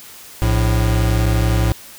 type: tone pair together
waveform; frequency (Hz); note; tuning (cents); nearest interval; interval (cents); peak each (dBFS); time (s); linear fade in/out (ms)
square; 58.27 / 110; A#1 / A2; 0 / 0; major seventh; 1100; -17; 0.42-1.72; 0
effects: white hiss -39 dBFS RMS until 1.98 s